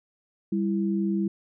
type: tone pair together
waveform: sine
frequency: 197.47 / 332.1 Hz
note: G3 / E4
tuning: +13 / +13 cents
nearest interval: major sixth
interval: 900 cents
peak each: -24 / -28 dBFS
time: 0.52-1.28 s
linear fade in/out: 5 ms
effects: none